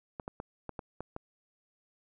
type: clicks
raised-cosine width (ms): 1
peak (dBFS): -24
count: 7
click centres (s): 0.198 / 0.279 / 0.401 / 0.693 / 0.792 / 1.006 / 1.164
effects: none